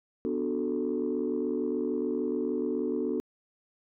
sine chord, B minor seventh, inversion none, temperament equal, 246.9 / 293.7 / 370 / 440 Hz, B3 / D4 / F#4 / A4, 0 / 0 / 0 / 0 cents, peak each -32 dBFS, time 0.25-3.2 s, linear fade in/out 0 ms, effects tanh soft clip ceiling -20 dBFS

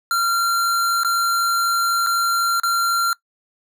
square tone with dropouts, 1376 Hz, F6, 26 cents flat, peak -17 dBFS, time 0.11-3.13 s, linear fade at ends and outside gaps 1 ms, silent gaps 1.034-1.047 / 2.064-2.069 / 2.599-2.634 s, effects noise-tail reverb RT60 0.1 s tail -21 dB re dry

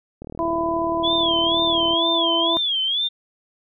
click train, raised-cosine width 2 ms, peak -22 dBFS, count 67, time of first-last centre 0.22-1.934 s, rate 38.5 Hz
harmonic tone, 333.5 Hz, E4, 20 cents sharp, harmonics 1 / 2 / 3, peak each -24 / -24 / -24 dBFS, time 0.39-2.57 s, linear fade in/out 0 ms
sine tone with vibrato, 3322 Hz, G#7, in tune, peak -19 dBFS, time 1.03-3.09 s, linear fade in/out 20 ms, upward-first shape sine, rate 2.1 Hz, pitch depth 140 cents each way
effects none

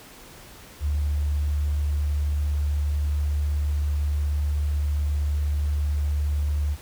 sine tone, 73.42 Hz, D2, in tune, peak -21 dBFS, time 0.8-6.77 s, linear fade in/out 50 ms, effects pink hiss -46 dBFS RMS until 6.81 s

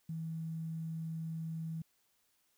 sine tone with quantisation, 162 Hz, E3, 30 cents flat, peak -37 dBFS, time 0.09-1.82 s, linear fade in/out 5 ms, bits 11, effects white hiss -75 dBFS RMS until 2.57 s

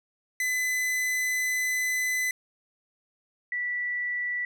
45% pulse / sine tone pair in turn, 2012 / 1960.4 Hz, B6 / B6, +32 / -13 cents, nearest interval unison, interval 45 cents, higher first, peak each -25 / -27 dBFS, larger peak first, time 0.4-2.31 / 3.52-4.45 s, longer first, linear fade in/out 2 ms, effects none

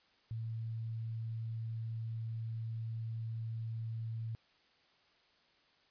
sine tone, 113.1 Hz, A2, 48 cents sharp, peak -37 dBFS, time 0.31-4.35 s, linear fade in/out 0 ms, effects white hiss -69 dBFS RMS until 5.9 s + resampled to 11025 Hz

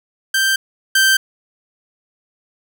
sawtooth tone pair in turn, 1568 / 1561.5 Hz, G6 / G6, 0 / -7 cents, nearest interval unison, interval 7 cents, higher first, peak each -10 / -7 dBFS, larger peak second, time 0.34-0.56 / 0.95-1.17 s, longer neither, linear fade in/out 5 ms, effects none

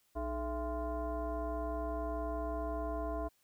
sine tone with frequency modulation, 305.2 Hz, D#4, 33 cents flat, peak -34 dBFS, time 0.15-3.29 s, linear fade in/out 20 ms, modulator 366 Hz, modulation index 1.7, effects white hiss -73 dBFS RMS until 3.43 s

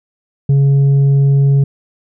triangle tone with tanh clipping, 139 Hz, C#3, 5 cents sharp, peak -8 dBFS, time 0.49-1.64 s, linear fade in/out 5 ms, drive 8 dB, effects none

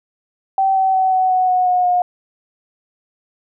sine tone with pitch steps, 772 / 764 / 756.1 / 748.3 / 740.6 / 732.9 / 725.3 / 717.8 Hz, G5 / G5 / F#5 / F#5 / F#5 / F#5 / F#5 / F5, -27 / -45 / +37 / +19 / +1 / -17 / -35 / +47 cents, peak -12 dBFS, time 0.58-2.02 s, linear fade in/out 2 ms, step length 180 ms, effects none

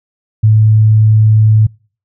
sine tone, 108.6 Hz, A2, 22 cents flat, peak -4 dBFS, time 0.43-1.67 s, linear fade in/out 10 ms, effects noise-tail reverb RT60 0.4 s tail -26 dB re dry

